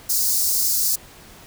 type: high-pass noise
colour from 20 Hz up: white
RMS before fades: -20 dBFS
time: 0.09-0.96 s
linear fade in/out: 10 ms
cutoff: 4500 Hz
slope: 48 dB/octave
effects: pink hiss -45 dBFS RMS until 1.46 s